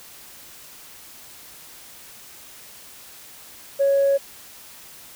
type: tone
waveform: sine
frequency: 554.4 Hz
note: C#5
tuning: in tune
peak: -14 dBFS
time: 3.79-4.18 s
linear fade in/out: 20 ms
effects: tanh soft clip ceiling -12 dBFS + white hiss -44 dBFS RMS until 5.15 s